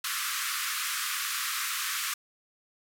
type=band-pass noise; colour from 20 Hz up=pink; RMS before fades=-32 dBFS; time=0.04-2.14 s; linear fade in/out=5 ms; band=1100 to 16000 Hz; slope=96 dB/octave; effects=none